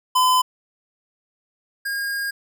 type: tone pair in turn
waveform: square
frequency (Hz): 1015 / 1623.4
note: B5 / G#6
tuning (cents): +47 / -40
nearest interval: minor sixth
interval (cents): 813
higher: second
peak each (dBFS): -15 / -24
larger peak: first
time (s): 0.15-0.42 / 1.85-2.31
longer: second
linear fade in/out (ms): 10
effects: none